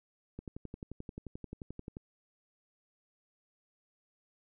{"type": "click train", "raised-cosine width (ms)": 3, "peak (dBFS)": -29, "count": 19, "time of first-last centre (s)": [0.39, 1.969], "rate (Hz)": 11.4, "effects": []}